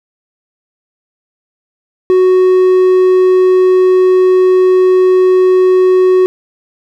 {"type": "tone", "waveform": "triangle", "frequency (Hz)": 370, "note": "F#4", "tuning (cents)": 0, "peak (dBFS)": -3, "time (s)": [2.1, 6.26], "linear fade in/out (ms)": 0, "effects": []}